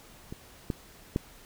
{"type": "clicks", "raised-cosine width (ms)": 3, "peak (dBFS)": [-25, -16, -13], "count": 3, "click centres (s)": [0.325, 0.702, 1.161], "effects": ["pink hiss -53 dBFS RMS until 1.45 s"]}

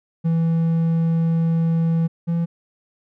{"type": "tone pair in turn", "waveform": "triangle", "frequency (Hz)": [164.81, 168.47], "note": ["E3", "E3"], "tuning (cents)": [0, 38], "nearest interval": "unison", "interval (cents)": 38, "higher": "second", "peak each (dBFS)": [-14, -16], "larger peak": "first", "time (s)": [[0.24, 2.08], [2.27, 2.46]], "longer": "first", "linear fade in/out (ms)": 20, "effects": []}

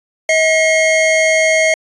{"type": "tone pair together", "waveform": "square", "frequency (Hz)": [638, 2150], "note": ["D#5", "C7"], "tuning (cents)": [43, 47], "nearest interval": "octave + major sixth", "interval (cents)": 2104, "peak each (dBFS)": [-13, -14], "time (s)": [0.29, 1.74], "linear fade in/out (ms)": 2, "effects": ["resampled to 22050 Hz"]}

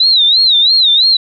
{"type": "tone with vibrato", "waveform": "sine", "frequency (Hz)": 3900, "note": "B7", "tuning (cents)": -23, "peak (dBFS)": -6, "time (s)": [0, 1.17], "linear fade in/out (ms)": 5, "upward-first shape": "sine", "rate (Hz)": 3, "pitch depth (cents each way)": 160, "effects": []}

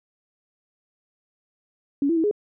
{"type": "tone with pitch steps", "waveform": "sine", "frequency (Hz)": [281.1, 334.1, 323.4, 416.1], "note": ["C#4", "E4", "E4", "G#4"], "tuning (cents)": [24, 23, -33, 3], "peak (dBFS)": -18, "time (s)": [2.02, 2.312], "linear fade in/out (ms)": 2, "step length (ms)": 73, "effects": []}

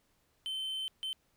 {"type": "tone bursts at uneven times", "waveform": "triangle", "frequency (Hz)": 3082, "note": "G7", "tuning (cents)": -30, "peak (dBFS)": -33, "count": 2, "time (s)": [[0.46, 0.88], [1.03, 1.13]], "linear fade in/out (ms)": 0, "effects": ["pink hiss -73 dBFS RMS until 1.36 s"]}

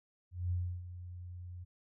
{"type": "tone with ADSR envelope", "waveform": "sine", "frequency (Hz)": 89, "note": "F2", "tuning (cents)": 33, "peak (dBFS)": -30, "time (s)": [0.31, 1.65], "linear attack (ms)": 200, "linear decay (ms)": 310, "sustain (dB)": -13, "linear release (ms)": 20, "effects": []}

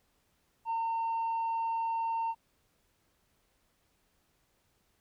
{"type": "tone with tanh clipping", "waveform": "sine", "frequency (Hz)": 911, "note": "A#5", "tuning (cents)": -40, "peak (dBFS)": -30, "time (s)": [0.65, 2.35], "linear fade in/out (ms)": 50, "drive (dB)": 1, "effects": ["pink hiss -73 dBFS RMS until 5 s"]}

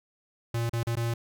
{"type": "tone with dropouts", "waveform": "square", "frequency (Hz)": 116.7, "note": "A#2", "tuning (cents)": 2, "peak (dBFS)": -27, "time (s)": [0.54, 1.14], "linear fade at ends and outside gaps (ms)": 5, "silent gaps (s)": [[0.695, 0.732], [0.832, 0.869], [0.955, 0.968]], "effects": []}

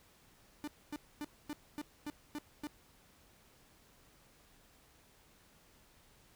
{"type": "tone bursts", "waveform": "45% pulse", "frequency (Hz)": 296.3, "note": "D4", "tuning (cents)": 15, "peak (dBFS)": -39, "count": 8, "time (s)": [0.64, 2.67], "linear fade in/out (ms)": 0, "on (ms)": 35, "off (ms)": 250, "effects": ["pink hiss -65 dBFS RMS until 6.35 s"]}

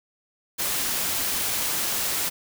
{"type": "noise", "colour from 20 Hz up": "white", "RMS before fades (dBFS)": -26, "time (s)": [0.58, 2.3], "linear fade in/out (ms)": 20, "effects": []}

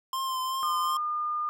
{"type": "tone with vibrato", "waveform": "square", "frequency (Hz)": 1046.5, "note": "C6", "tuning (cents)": 0, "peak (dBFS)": -29, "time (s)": [0.13, 0.97], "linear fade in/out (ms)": 2, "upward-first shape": "triangle", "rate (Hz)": 2.7, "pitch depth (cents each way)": 30}
{"type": "tone", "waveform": "sine", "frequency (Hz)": 1213, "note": "D#6", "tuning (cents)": -44, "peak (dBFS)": -27, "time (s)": [0.63, 1.49], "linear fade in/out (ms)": 0}
{"effects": []}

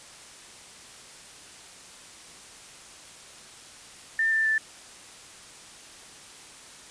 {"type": "tone with pitch steps", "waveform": "sine", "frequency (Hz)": [1795, 1778.5, 1762.1], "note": ["A6", "A6", "A6"], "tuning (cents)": [34, 18, 2], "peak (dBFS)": -21, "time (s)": [4.19, 4.58], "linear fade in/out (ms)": 2, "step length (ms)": 130, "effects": ["white hiss -47 dBFS RMS until 6.9 s", "resampled to 22050 Hz"]}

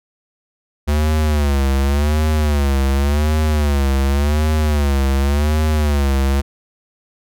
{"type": "tone with vibrato", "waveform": "square", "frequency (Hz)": 72.5, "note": "D2", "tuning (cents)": -22, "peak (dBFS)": -14, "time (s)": [0.87, 6.42], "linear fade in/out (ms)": 20, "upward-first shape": "sine", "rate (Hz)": 0.89, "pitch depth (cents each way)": 120, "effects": []}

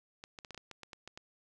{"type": "clicks", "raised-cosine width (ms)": 0.2, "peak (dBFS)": -29, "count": 11, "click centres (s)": [0.239, 0.388, 0.448, 0.507, 0.546, 0.577, 0.713, 0.833, 0.932, 1.076, 1.175], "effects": []}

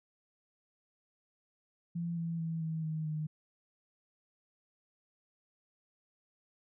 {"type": "tone with pitch steps", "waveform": "sine", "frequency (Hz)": [170, 166.69, 163.45, 160.27, 157.16, 154.1], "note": ["F3", "E3", "E3", "E3", "D#3", "D#3"], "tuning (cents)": [-46, 20, -14, -48, 18, -16], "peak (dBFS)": -33, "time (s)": [1.95, 3.27], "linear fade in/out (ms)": 10, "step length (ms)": 220, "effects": []}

